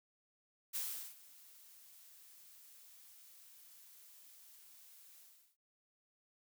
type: noise with ADSR envelope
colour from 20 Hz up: blue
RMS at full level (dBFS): -39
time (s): 0.73-5.57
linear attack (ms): 25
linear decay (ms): 390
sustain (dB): -21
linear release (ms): 370
effects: none